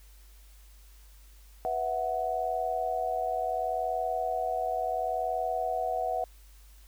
sine chord, B suspended fourth, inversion none, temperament equal, 493.9 / 659.3 / 740 Hz, B4 / E5 / F#5, 0 / 0 / 0 cents, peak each -36 / -32 / -30 dBFS, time 1.65-6.24 s, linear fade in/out 0 ms, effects added 50 Hz sine -51 dBFS peak until 6.87 s + white hiss -61 dBFS RMS until 6.87 s

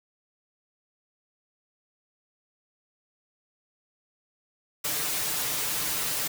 white noise with comb filter, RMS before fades -29 dBFS, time 4.84-6.28 s, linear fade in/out 10 ms, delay 6.7 ms, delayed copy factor +0.9, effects none

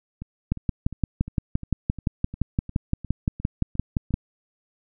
two click trains, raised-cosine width 5 ms, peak -9 / -22 dBFS, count 22 / 12, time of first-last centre 0.52-4.141 / 0.22-4.107 s, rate 5.8 / 2.83 Hz, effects none

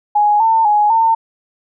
sine tone with pitch steps, 833 / 898 / 836 / 904 Hz, G#5 / A5 / G#5 / A5, +5 / +35 / +11 / +47 cents, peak -9 dBFS, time 0.15-1.15 s, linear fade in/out 10 ms, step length 250 ms, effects none

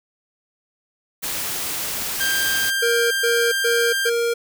white noise, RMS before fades -26 dBFS, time 1.22-2.71 s, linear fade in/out 20 ms
sawtooth tone, 1589 Hz, G6, 23 cents sharp, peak -16 dBFS, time 2.2-4.1 s, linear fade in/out 10 ms
square tone bursts, 468.7 Hz, A#4, 9 cents sharp, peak -19 dBFS, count 4, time 2.82-4.34 s, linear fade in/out 10 ms, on 290 ms, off 120 ms
effects none

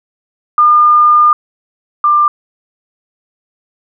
sine tone pair in turn, 1209 / 1191 Hz, D6 / D6, +50 / +24 cents, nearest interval unison, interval 26 cents, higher first, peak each -4 / -6 dBFS, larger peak first, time 0.58-1.33 / 2.04-2.28 s, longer first, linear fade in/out 2 ms, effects none

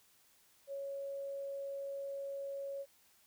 sine tone, 554.4 Hz, C#5, in tune, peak -39 dBFS, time 0.67-2.86 s, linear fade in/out 50 ms, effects white hiss -68 dBFS RMS until 3.26 s

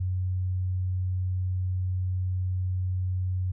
sine tone, 92.1 Hz, F#2, 7 cents flat, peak -25 dBFS, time 0-3.52 s, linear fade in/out 10 ms, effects none

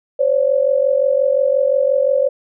sine tone pair together, 523.3 / 569 Hz, C5 / C#5, 0 / +45 cents, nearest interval minor second, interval 145 cents, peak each -15 dBFS, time 0.19-2.29 s, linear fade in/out 10 ms, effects none

